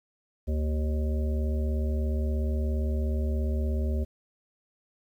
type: harmonic tone with a mistuned harmonic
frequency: 77 Hz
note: D#2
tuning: 17 cents flat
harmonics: 1 / 3 / 5 / 7 / 8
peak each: -25 / -35 / -39 / -42 / -43 dBFS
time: 0.47-4.05 s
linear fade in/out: 20 ms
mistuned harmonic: 1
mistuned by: -120 cents
effects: 10-bit